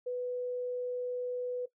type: tone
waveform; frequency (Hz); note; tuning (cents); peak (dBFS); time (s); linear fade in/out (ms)
sine; 495.4; B4; +5; -32; 0.06-1.66; 10
effects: noise-tail reverb RT60 0.1 s tail -17 dB re dry